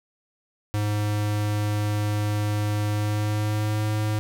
square tone with pitch glide, 104.7 to 106.9 Hz, G#2 to A2, +15 to -49 cents, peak -23 dBFS, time 0.74-4.19 s, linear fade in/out 0 ms, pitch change +36 cents, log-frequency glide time 2.91-3.86 s, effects none

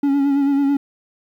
triangle tone with vibrato, 279.7 Hz, C#4, 16 cents sharp, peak -12 dBFS, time 0.03-0.77 s, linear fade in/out 5 ms, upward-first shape sine, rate 9.1 Hz, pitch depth 36 cents each way, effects 9-bit

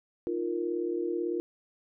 sine chord, Eb suspended second, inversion none, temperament equal, 311.1 / 349.2 / 466.2 Hz, Eb4 / F4 / Bb4, 0 / 0 / 0 cents, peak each -36 / -30 / -35 dBFS, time 0.27-1.4 s, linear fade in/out 0 ms, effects none

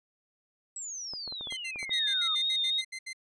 sine exponential sweep, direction down, 7902 to 1214 Hz, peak -36 dBFS, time 0.76-2.35 s, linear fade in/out 2 ms
clicks, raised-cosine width 1 ms, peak -31 dBFS, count 9, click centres 1.136 / 1.277 / 1.324 / 1.41 / 1.472 / 1.524 / 1.759 / 1.829 / 1.894 s
sawtooth tone bursts, 2074 Hz, C7, 16 cents flat, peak -33 dBFS, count 12, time 1.5-3.132 s, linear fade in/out 10 ms, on 70 ms, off 72 ms
sine tone with vibrato, 3696 Hz, A#7, 16 cents flat, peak -26 dBFS, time 1.9-2.82 s, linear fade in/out 20 ms, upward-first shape sine, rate 3.7 Hz, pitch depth 31 cents each way
effects resampled to 24000 Hz

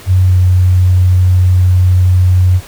sine tone with pitch glide, 92.5 to 91.28 Hz, F#2 to F#2, 0 to -23 cents, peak -5 dBFS, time 0.06-2.61 s, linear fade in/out 50 ms, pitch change -23 cents, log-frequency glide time 0.25-0.35 s, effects pink hiss -34 dBFS RMS until 2.67 s

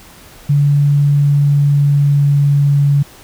sine tone with pitch glide, 143.7 to 142.3 Hz, D3 to C#3, -37 to +46 cents, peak -8 dBFS, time 0.49-3.03 s, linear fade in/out 10 ms, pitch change -17 cents, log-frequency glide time 1.11-2.9 s, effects pink hiss -40 dBFS RMS until 3.23 s

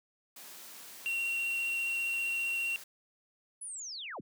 white high-pass noise, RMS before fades -49 dBFS, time 0.36-2.84 s, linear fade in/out 5 ms, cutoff 190 Hz, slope 12 dB/octave
triangle tone with vibrato, 2743 Hz, F7, 32 cents flat, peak -29 dBFS, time 1.06-2.76 s, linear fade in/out 0 ms, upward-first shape sine, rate 15 Hz, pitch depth 11 cents each way
sine linear sweep, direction down, 10390 to 49 Hz, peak -39 dBFS, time 3.61-4.21 s, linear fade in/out 10 ms
effects none

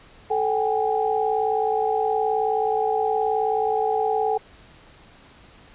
sine tone cluster, 437.2 / 763 / 822 Hz, A4 / G5 / G#5, -11 / -47 / -18 cents, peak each -23 / -24 / -25 dBFS, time 0.3-4.38 s, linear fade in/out 10 ms, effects pink hiss -50 dBFS RMS until 5.74 s + resampled to 8000 Hz

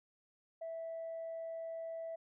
sine tone, 657 Hz, E5, 6 cents flat, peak -39 dBFS, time 0.61-2.16 s, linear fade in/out 10 ms, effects tanh soft clip ceiling -37 dBFS

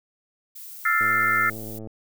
violet noise, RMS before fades -40 dBFS, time 0.55-1.79 s, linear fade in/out 10 ms
sine chord, F major seventh, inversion third, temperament equal with one note detuned, 1318.5 / 1396.9 / 1770.2 / 2093 Hz, E6 / F6 / A6 / C7, 0 / 0 / +10 / 0 cents, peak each -24 dBFS, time 0.85-1.5 s, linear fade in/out 5 ms
click train, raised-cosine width 2 ms, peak -25 dBFS, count 95, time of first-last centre 1.01-1.872 s, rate 109 Hz
effects none

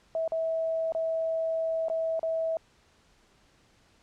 sine tone with dropouts, 650 Hz, E5, 24 cents flat, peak -26 dBFS, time 0.15-2.57 s, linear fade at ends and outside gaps 1 ms, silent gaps 0.278-0.32 / 0.922-0.949 / 1.884-1.899 / 2.194-2.23 s, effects pink hiss -63 dBFS RMS until 4.02 s + low-pass 7000 Hz 12 dB/octave

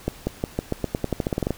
accelerating click train, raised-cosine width 2 ms, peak -9 dBFS, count 16, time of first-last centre 0.08-1.507 s, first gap 190 ms, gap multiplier 0.89, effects pink hiss -45 dBFS RMS until 1.57 s

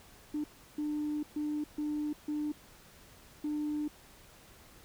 sine tone bursts at uneven times, 299.1 Hz, D4, 32 cents sharp, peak -30 dBFS, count 6, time 0.34-0.44 / 0.78-1.23 / 1.36-1.64 / 1.78-2.13 / 2.28-2.52 / 3.44-3.88 s, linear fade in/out 5 ms, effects tanh soft clip ceiling -28 dBFS + pink hiss -57 dBFS RMS until 4.84 s

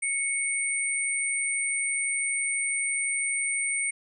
sine tone pair together, 2217 / 8852 Hz, C#7 / C#9, 0 / -3 cents, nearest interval 2 octaves, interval 2397 cents, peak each -28 dBFS, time 0.02-3.91 s, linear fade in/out 10 ms, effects none

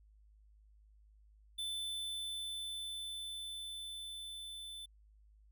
square tone with level ramp, 3520 Hz, A7, in tune, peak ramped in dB -38 to -46 dBFS, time 1.58-4.86 s, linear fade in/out 10 ms, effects added 52 Hz sine -61 dBFS peak until 5.51 s

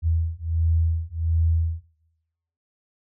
sine beating tone pair, 81.4 / 82.8 Hz, E2 / E2, -21 / +8 cents, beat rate 1.4 Hz, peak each -23 dBFS, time 0.02-1.84 s, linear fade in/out 50 ms, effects noise-tail reverb RT60 0.9 s tail -19 dB re dry

